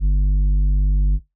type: tone with tanh clipping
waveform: sine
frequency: 49.09 Hz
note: G1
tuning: 3 cents sharp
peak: -14 dBFS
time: 0-1.2 s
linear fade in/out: 50 ms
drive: 7 dB
effects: noise-tail reverb RT60 0.2 s tail -21 dB re dry